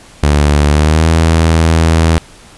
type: tone with pitch glide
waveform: sawtooth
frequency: 73.42 to 81.46 Hz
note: D2 to E2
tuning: 0 to -20 cents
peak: -3 dBFS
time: 0.23-2.18 s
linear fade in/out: 0 ms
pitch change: +180 cents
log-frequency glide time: 0.7-1.08 s
effects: pink hiss -39 dBFS RMS until 2.57 s + resampled to 24000 Hz